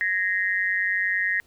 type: tone with amplitude modulation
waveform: sine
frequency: 1864.7 Hz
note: A#6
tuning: in tune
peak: -17 dBFS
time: 0.01-1.4 s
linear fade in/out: 0 ms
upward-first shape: sine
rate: 191 Hz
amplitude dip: 95%
effects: pink hiss -61 dBFS RMS until 1.46 s